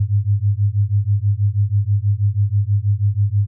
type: beating tone pair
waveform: sine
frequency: 99 / 105.2 Hz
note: G2 / G#2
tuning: +18 / +23 cents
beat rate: 6.2 Hz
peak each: -17 dBFS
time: 0-3.47 s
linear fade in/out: 10 ms
effects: none